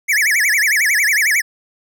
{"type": "tone with vibrato", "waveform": "square", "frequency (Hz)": 1975.5, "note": "B6", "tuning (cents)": 0, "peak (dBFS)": -13, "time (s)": [0.08, 1.42], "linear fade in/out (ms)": 20, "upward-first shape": "sine", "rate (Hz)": 11, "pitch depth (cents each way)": 290, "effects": []}